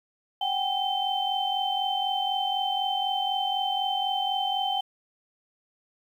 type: tone cluster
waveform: sine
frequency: 758 / 802 / 3089 Hz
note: F#5 / G5 / G7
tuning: +42 / +39 / -26 cents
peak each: -29 dBFS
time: 0.41-4.81 s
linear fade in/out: 5 ms
effects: 9-bit